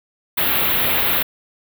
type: band-stop noise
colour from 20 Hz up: white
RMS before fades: -18 dBFS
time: 0.37-1.23 s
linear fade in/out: 10 ms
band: 3800 to 12000 Hz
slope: 48 dB/octave
effects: none